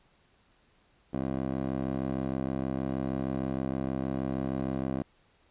15% pulse tone with band-pass filter, 66.4 Hz, C2, 26 cents sharp, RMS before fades -32 dBFS, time 1.13-5.03 s, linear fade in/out 10 ms, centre 370 Hz, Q 1.1, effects pink hiss -66 dBFS RMS until 5.5 s + resampled to 8000 Hz

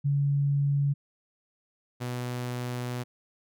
sine / sawtooth tone pair in turn, 141.6 / 123.33 Hz, C#3 / B2, +37 / -2 cents, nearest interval major second, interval 239 cents, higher first, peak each -22 / -27 dBFS, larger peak first, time 0.04-0.94 / 2-3.04 s, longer second, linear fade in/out 20 ms, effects none

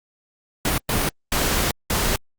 pink noise bursts at uneven times, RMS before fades -21 dBFS, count 4, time 0.65-0.78 / 0.89-1.09 / 1.32-1.71 / 1.9-2.16 s, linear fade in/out 2 ms, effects Opus 48 kbps

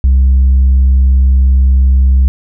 sine tone with tanh clipping, 65.7 Hz, C2, 8 cents sharp, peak -5 dBFS, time 0.04-2.28 s, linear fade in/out 0 ms, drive 1 dB, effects none

